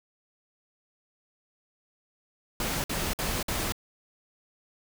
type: noise bursts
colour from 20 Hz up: pink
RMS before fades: -30 dBFS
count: 4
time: 2.6-3.722 s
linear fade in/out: 2 ms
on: 240 ms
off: 54 ms
effects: none